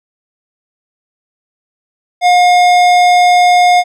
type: tone with tanh clipping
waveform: sine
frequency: 715 Hz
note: F5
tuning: 41 cents sharp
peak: -7 dBFS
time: 2.21-3.84 s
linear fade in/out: 50 ms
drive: 17 dB
effects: none